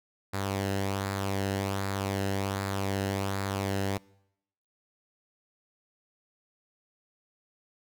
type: tone with flanger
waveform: sawtooth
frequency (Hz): 98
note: G2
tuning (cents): 0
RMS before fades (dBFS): -31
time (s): 0.33-3.98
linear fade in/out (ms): 10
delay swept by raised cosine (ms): 0.33 to 0.88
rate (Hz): 1.3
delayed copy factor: -0.5
effects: noise-tail reverb RT60 0.8 s tail -24 dB re dry